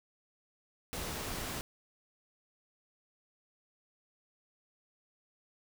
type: noise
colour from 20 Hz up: pink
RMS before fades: -39 dBFS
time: 0.93-1.61 s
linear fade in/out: 0 ms
effects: none